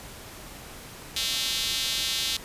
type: tone with high-pass filter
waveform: square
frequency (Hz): 121.5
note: B2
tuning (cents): -28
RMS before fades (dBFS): -28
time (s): 1.16-2.37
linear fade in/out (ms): 5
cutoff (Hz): 3600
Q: 2.4
effects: pink hiss -43 dBFS RMS until 2.44 s + resampled to 32000 Hz